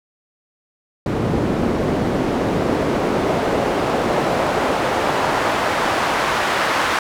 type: noise with band-pass filter sweep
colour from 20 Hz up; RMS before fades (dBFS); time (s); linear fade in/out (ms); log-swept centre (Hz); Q
pink; -19; 1.06-6.99; 2; 240 to 1300; 0.88
effects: none